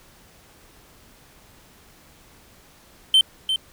triangle tone with echo, 3100 Hz, G7, 20 cents flat, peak -10 dBFS, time 3.14-3.21 s, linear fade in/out 2 ms, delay 350 ms, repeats 1, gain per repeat -8 dB, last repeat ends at 3.56 s, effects pink hiss -52 dBFS RMS until 3.72 s

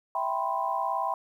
sine chord, C major seventh, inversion first, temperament equal, 659.3 / 784 / 987.8 / 1046.5 Hz, E5 / G5 / B5 / C6, 0 / 0 / 0 / 0 cents, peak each -34 / -31 / -30 / -33 dBFS, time 0.15-1.14 s, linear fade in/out 2 ms, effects 10-bit

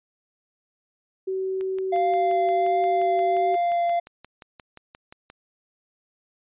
sine tone, 379.5 Hz, F#4, 44 cents sharp, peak -24 dBFS, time 1.27-3.56 s, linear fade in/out 10 ms
click train, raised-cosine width 0.3 ms, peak -27 dBFS, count 22, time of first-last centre 1.61-5.301 s, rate 5.69 Hz
triangle tone with vibrato, 693 Hz, F5, 14 cents flat, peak -18 dBFS, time 1.92-4 s, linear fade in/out 10 ms, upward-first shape sine, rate 1.4 Hz, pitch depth 9 cents each way
effects resampled to 8000 Hz

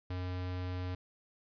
square tone, 90.9 Hz, F#2, 30 cents flat, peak -36 dBFS, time 0.1-0.95 s, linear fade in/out 5 ms, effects resampled to 11025 Hz + 12-bit

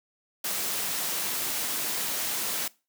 white noise, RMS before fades -30 dBFS, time 0.44-2.68 s, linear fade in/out 5 ms, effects noise-tail reverb RT60 0.3 s tail -22 dB re dry + high-pass 150 Hz 12 dB/octave

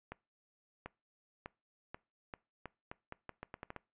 accelerating click train, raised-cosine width 0.5 ms, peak -28 dBFS, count 14, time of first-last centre 0.12-3.763 s, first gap 740 ms, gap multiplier 0.81, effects noise-tail reverb RT60 0.3 s tail -23 dB re dry + resampled to 8000 Hz

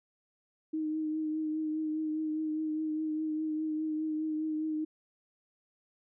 sine tone with vibrato, 311.1 Hz, D#4, in tune, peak -30 dBFS, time 0.73-4.85 s, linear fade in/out 10 ms, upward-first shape triangle, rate 4.9 Hz, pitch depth 27 cents each way, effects none

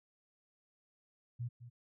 sine tone with echo, 120 Hz, B2, 49 cents flat, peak -36 dBFS, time 1.39-1.49 s, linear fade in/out 20 ms, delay 210 ms, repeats 1, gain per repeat -12 dB, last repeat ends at 1.7 s, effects none

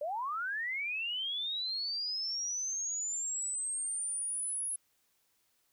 sine linear sweep, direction up, 555 to 10630 Hz, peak -33 dBFS, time 0.01-4.76 s, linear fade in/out 5 ms, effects white hiss -74 dBFS RMS until 5.72 s

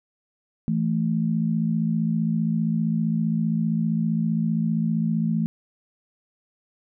sine tone pair together, 165.45 / 220.7 Hz, E3 / A3, +7 / +5 cents, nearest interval perfect fourth, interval 498 cents, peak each -23 dBFS, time 0.68-5.46 s, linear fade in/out 0 ms, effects none

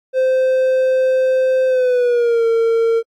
triangle tone with pitch glide, 519 to 457.1 Hz, C5 to A#4, -14 to -34 cents, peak -10 dBFS, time 0.13-3.03 s, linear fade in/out 50 ms, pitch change -220 cents, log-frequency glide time 1.67-2.46 s, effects AAC 64 kbps

